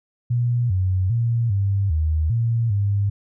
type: tone with pitch steps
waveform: sine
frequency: 120.6 / 93.1 / 116.9 / 98.9 / 78.3 / 115.8 / 100.9 Hz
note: B2 / F#2 / A#2 / G2 / D#2 / A#2 / G#2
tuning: -41 / +11 / +5 / +16 / +11 / -11 / -49 cents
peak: -17 dBFS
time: 0.3-3.1 s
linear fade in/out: 10 ms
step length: 400 ms
effects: none